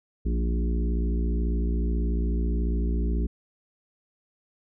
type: harmonic tone with a mistuned harmonic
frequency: 58.27 Hz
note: A#1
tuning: in tune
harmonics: 1 / 3 / 4 / 5 / 6 / 7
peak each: -23 / -33 / -35 / -37 / -39 / -40 dBFS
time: 0.25-3.27 s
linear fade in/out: 10 ms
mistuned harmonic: 4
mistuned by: -31 cents
effects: none